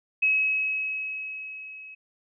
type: tone with level ramp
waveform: sine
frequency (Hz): 2562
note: E7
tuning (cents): -50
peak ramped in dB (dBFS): -18 to -41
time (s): 0.22-1.95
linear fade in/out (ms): 10
effects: none